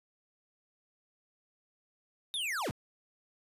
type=linear sweep; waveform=square; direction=down; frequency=3738 to 41.2 Hz; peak=-33 dBFS; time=2.34-2.71 s; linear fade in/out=0 ms; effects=resampled to 32000 Hz + 12-bit